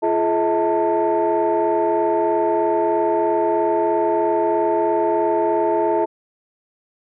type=tone cluster; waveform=sine; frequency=342.2 / 425.3 / 644 / 891 Hz; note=F4 / G#4 / E5 / A5; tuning=-35 / +41 / -41 / +22 cents; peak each=-20 dBFS; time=0.02-6.06 s; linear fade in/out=20 ms; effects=tanh soft clip ceiling -10 dBFS